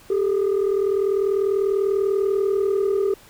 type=tone pair together; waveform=sine; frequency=392 / 432.2 Hz; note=G4 / A4; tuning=0 / -31 cents; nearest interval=major second; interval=169 cents; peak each=-17 / -21 dBFS; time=0.1-3.14 s; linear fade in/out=5 ms; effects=tanh soft clip ceiling -15 dBFS + pink hiss -49 dBFS RMS until 3.29 s